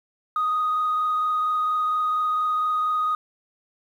sine tone with frequency modulation, 1244.5 Hz, D#6, in tune, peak -19 dBFS, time 0.36-3.15 s, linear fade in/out 2 ms, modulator 24.3 Hz, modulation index 0.54, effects tanh soft clip ceiling -17 dBFS + 9-bit

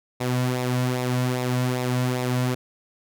sawtooth tone with flanger, 125.7 Hz, B2, 31 cents sharp, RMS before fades -24 dBFS, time 0.2-2.55 s, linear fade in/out 10 ms, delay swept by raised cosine 0.64 to 2.54 ms, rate 2.5 Hz, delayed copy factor -0.55, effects none

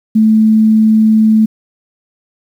sine tone, 218.4 Hz, A3, 13 cents flat, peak -5 dBFS, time 0.15-1.46 s, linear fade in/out 10 ms, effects 7-bit

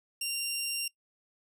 15% pulse tone, 2773 Hz, F7, 13 cents flat, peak -24 dBFS, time 0.21-0.88 s, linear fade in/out 5 ms, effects noise-tail reverb RT60 0.1 s tail -22 dB re dry

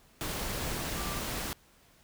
sine tone in noise, 1174.7 Hz, D6, in tune, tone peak -41 dBFS, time 0.97-1.19 s, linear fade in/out 0 ms, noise pink, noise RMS -35 dBFS, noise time 0.21-1.53 s, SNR -9 dB, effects pink hiss -62 dBFS RMS until 2.03 s

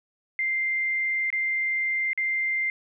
sine tone with dropouts, 2093 Hz, C7, in tune, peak -23 dBFS, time 0.39-2.7 s, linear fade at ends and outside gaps 1 ms, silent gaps 1.303-1.327 / 2.132-2.176 s, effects none

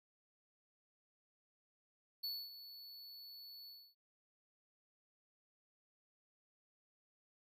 square tone with ADSR envelope, 4435 Hz, C#8, in tune, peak -39 dBFS, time 2.23-3.95 s, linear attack 12 ms, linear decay 250 ms, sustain -13 dB, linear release 270 ms, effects none

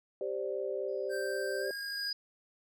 sine chord, G suspended fourth, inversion none, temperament equal, 392 / 523.3 / 587.3 Hz, G4 / C5 / D5, 0 / 0 / 0 cents, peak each -36 / -37 / -38 dBFS, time 0.21-1.71 s, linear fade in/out 2 ms
sine tone with exponential growth, 4929 Hz, D#8, 17 cents flat, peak -32 dBFS, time 0.88-2.13 s, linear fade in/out 5 ms, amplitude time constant 270 ms
square tone with pitch glide, 1568 to 1625.2 Hz, G6 to G#6, 0 to -38 cents, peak -39 dBFS, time 1.09-2.13 s, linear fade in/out 50 ms, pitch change +62 cents, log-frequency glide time 1.6-1.67 s
effects none

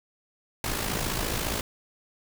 pink noise with amplitude modulation, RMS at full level -27 dBFS, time 0.64-1.61 s, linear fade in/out 2 ms, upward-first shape sine, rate 54.7 Hz, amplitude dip 55%, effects none

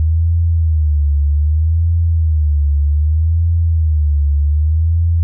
sine tone with vibrato, 77.78 Hz, D#2, in tune, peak -10 dBFS, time 0-5.23 s, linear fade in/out 0 ms, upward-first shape sine, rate 0.64 Hz, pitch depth 130 cents each way, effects none

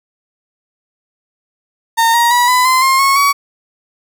35% pulse tone with pitch steps, 915 / 942.9 / 971.7 / 1001.3 / 1031.8 / 1063.3 / 1095.7 / 1129.1 Hz, A#5 / A#5 / B5 / B5 / C6 / C6 / C#6 / C#6, -32 / +20 / -28 / +24 / -24 / +28 / -20 / +32 cents, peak -7 dBFS, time 1.97-3.33 s, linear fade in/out 20 ms, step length 170 ms, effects none

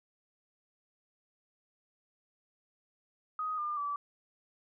sine tone with pitch steps, 1252 / 1202.4 / 1154.7 Hz, D#6 / D6 / D6, +10 / +40 / -30 cents, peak -32 dBFS, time 3.39-3.96 s, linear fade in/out 2 ms, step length 190 ms, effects none

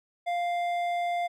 triangle tone with hard clipping, 698.5 Hz, F5, in tune, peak -28 dBFS, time 0.26-1.28 s, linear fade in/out 20 ms, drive 12 dB, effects none

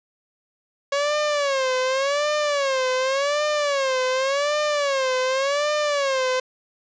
sawtooth tone with vibrato, 554.4 Hz, C#5, in tune, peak -16 dBFS, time 0.92-6.4 s, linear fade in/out 5 ms, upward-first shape sine, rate 0.88 Hz, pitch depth 140 cents each way, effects resampled to 16000 Hz + 8-bit

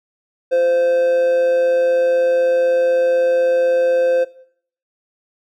triangle tone with amplitude modulation, 518 Hz, C5, 17 cents flat, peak -9 dBFS, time 0.51-4.25 s, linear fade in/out 20 ms, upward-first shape sine, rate 172 Hz, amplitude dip 35%, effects noise-tail reverb RT60 0.6 s tail -18 dB re dry

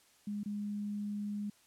sine tone with dropouts, 206.2 Hz, G#3, 12 cents flat, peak -35 dBFS, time 0.27-1.5 s, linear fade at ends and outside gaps 5 ms, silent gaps 0.434-0.458 s, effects white hiss -66 dBFS RMS until 1.66 s + low-pass 11000 Hz 12 dB/octave

